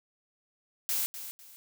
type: noise with echo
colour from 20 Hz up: blue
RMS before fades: -30 dBFS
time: 0.89-1.06 s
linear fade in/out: 0 ms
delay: 250 ms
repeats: 2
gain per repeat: -11 dB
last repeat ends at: 1.56 s
effects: none